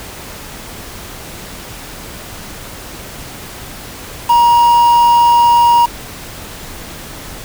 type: tone with quantisation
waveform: triangle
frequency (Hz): 948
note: A#5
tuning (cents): +29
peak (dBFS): -4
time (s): 4.29-5.86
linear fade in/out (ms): 10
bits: 4
effects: pink hiss -30 dBFS RMS until 7.44 s